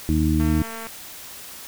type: harmonic tone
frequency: 77.78 Hz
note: D#2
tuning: in tune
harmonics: 1 / 2 / 3 / 4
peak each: -21 / -24 / -24 / -22 dBFS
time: 0.09-0.62 s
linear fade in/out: 0 ms
type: click train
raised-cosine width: 0.5 ms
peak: -21 dBFS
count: 107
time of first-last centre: 0.4-0.869 s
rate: 226 Hz
effects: white hiss -39 dBFS RMS until 1.67 s